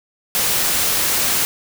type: noise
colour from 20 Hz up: white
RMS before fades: -18 dBFS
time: 0.35-1.45 s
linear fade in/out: 0 ms
effects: none